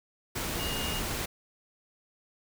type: tone in noise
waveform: sine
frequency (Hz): 2850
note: F7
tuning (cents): +34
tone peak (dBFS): -36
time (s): 0.59-1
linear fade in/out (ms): 10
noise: pink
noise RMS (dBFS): -33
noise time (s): 0.35-1.26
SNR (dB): -6
effects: none